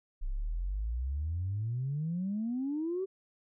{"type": "exponential sweep", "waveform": "sine", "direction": "up", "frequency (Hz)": [30.67, 392], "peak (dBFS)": -30, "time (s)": [0.21, 3.06], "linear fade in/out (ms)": 20, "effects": ["tanh soft clip ceiling -26 dBFS"]}